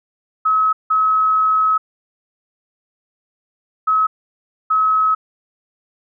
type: tone bursts at uneven times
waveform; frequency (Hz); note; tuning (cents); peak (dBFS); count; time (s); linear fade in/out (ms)
sine; 1283; E6; -47; -12; 4; 0.45-0.73 / 0.9-1.78 / 3.87-4.07 / 4.7-5.15; 10
effects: none